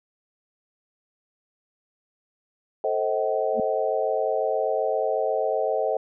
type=chord; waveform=sine; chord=A diminished seventh; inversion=none; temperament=just; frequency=440 / 528 / 633.6 / 760.3 Hz; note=A4 / C5 / Eb5 / Gb5; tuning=0 / +16 / +31 / +47 cents; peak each=-27 / -27 / -26 / -29 dBFS; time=2.84-5.97 s; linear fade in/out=2 ms
type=tone with exponential growth; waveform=sine; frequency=227.3 Hz; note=A#3; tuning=43 cents flat; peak=-22 dBFS; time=3.52-3.6 s; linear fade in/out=2 ms; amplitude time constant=16 ms
effects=none